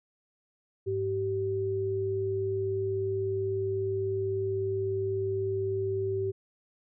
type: tone pair together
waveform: sine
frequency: 102.2 / 385.9 Hz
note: G#2 / G4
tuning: -27 / -27 cents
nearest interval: octave + major seventh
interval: 2300 cents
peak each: -34 / -28 dBFS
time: 0.86-6.32 s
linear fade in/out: 20 ms
effects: none